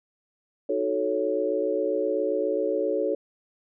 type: chord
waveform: sine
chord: D# half-diminished seventh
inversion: none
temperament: equal with one note detuned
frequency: 311.1 / 370 / 437.5 / 554.4 Hz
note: D#4 / F#4 / A4 / C#5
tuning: 0 / 0 / -10 / 0 cents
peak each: -31 / -30 / -27 / -27 dBFS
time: 0.69-3.15 s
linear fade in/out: 5 ms
effects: none